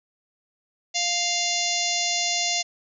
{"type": "harmonic tone with a mistuned harmonic", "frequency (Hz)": 698.5, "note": "F5", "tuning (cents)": 0, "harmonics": [1, 3, 4, 5, 6, 7, 8, 9, 10], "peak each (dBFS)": [-31, -31, -31, -31, -31, -31, -31, -31, -31], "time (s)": [0.94, 2.63], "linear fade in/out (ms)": 20, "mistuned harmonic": 10, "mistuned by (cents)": -26, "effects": []}